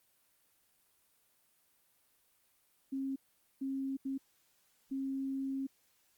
sine tone bursts at uneven times, 269.5 Hz, C#4, 49 cents flat, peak -34 dBFS, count 4, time 2.92-3.16 / 3.61-3.97 / 4.05-4.18 / 4.91-5.67 s, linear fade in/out 10 ms, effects white hiss -72 dBFS RMS until 6.17 s + Opus 32 kbps

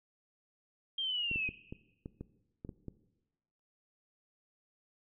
sine linear sweep, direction down, 3213 to 2489 Hz, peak -32 dBFS, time 0.98-1.49 s, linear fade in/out 5 ms
clicks, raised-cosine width 3 ms, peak -29 dBFS, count 9, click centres 1.314 / 1.359 / 1.49 / 1.725 / 2.059 / 2.21 / 2.649 / 2.692 / 2.883 s
effects noise-tail reverb RT60 1.0 s tail -17 dB re dry

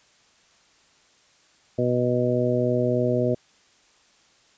harmonic tone, 123.47 Hz, B2, in tune, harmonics 1 / 2 / 3 / 4 / 5, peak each -26 / -26 / -26 / -26 / -26 dBFS, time 1.78-3.35 s, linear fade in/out 10 ms, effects white hiss -59 dBFS RMS until 4.57 s + resampled to 16000 Hz

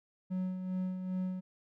triangle tone with tremolo, 185 Hz, F#3, in tune, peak -29 dBFS, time 0.3-1.41 s, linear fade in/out 20 ms, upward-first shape sine, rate 2.5 Hz, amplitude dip 50%, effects none

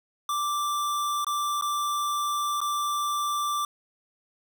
square tone with dropouts, 1174.7 Hz, D6, in tune, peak -26 dBFS, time 0.29-3.65 s, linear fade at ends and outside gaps 2 ms, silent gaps 1.246-1.267 / 1.612-1.622 / 2.605-2.614 s, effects none

